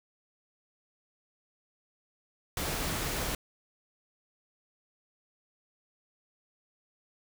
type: noise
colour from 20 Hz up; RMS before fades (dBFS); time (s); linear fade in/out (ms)
pink; -33; 2.57-3.35; 2
effects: none